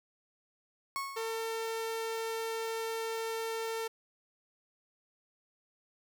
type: tone with exponential decay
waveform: 35% pulse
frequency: 1100 Hz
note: C#6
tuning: 14 cents flat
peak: -30 dBFS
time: 0.96-1.61 s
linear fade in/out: 0 ms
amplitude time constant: 140 ms
type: tone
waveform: sawtooth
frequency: 451 Hz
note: A4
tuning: 43 cents sharp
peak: -30 dBFS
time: 1.16-3.88 s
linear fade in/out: 10 ms
effects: none